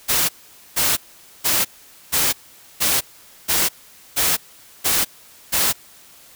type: noise bursts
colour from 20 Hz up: white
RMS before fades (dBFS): -18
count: 9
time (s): 0.08-5.73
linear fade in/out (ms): 20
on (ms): 210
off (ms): 470
effects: white hiss -47 dBFS RMS until 6.35 s